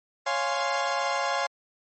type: chord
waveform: 30% pulse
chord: Db major seventh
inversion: none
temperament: equal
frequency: 554.4 / 698.5 / 830.6 / 1046.5 Hz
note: Db5 / F5 / Ab5 / C6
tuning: 0 / 0 / 0 / 0 cents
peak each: -28 dBFS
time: 0.26-1.47 s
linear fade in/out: 10 ms
effects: low-pass 8000 Hz 12 dB/octave + MP3 32 kbps